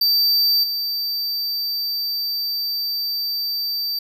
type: tone with level steps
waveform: square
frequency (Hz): 4650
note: D8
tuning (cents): -18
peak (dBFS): -15 / -22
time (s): 0.01-3.99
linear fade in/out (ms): 5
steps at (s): 0.63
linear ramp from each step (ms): 10
effects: none